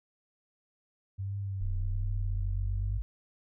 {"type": "tone with vibrato", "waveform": "sine", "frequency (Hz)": 96.4, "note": "G2", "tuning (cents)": -28, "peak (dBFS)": -32, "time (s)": [1.18, 2.99], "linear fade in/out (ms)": 20, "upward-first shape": "triangle", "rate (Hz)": 1.3, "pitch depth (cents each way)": 69}
{"type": "linear sweep", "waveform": "sine", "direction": "up", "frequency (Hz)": [30.32, 52.6], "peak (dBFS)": -30, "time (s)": [1.61, 3.02], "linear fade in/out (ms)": 0}
{"effects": []}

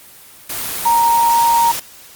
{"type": "tone in noise", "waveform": "sine", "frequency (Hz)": 932.3, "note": "A#5", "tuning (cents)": 0, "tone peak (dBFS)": -10, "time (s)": [0.85, 1.72], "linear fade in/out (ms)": 10, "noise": "white", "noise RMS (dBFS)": -23, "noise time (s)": [0.49, 1.8], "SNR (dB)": 10, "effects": ["white hiss -41 dBFS RMS until 2.15 s", "Opus 24 kbps"]}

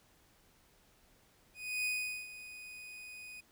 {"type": "tone with ADSR envelope", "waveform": "40% pulse", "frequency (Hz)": 2489, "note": "D#7", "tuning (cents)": 0, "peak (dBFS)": -31, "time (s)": [1.54, 3.41], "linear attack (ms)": 310, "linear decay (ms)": 420, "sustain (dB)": -15, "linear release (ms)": 12, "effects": ["pink hiss -67 dBFS RMS until 3.51 s"]}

